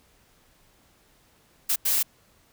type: noise bursts at uneven times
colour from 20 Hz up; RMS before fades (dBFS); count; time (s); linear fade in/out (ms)
blue; -23; 2; 1.69-1.76 / 1.85-2.03; 10
effects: pink hiss -61 dBFS RMS until 2.52 s